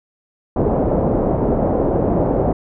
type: low-pass noise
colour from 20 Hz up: white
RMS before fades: -17 dBFS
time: 0.56-2.53 s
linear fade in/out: 5 ms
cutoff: 640 Hz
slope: 24 dB/octave
effects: none